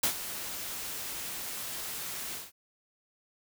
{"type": "noise with ADSR envelope", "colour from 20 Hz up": "white", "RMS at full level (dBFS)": -25, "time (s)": [0.03, 2.52], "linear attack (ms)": 6, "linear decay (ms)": 90, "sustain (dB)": -13, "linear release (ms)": 180, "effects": []}